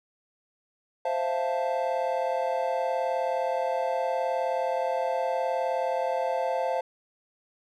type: chord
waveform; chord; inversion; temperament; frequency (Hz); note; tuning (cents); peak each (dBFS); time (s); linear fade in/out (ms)
triangle; F major seventh; second; equal; 523.3 / 659.3 / 698.5 / 880; C5 / E5 / F5 / A5; 0 / 0 / 0 / 0; -27 / -30 / -29 / -30; 1.05-6.81; 5
effects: none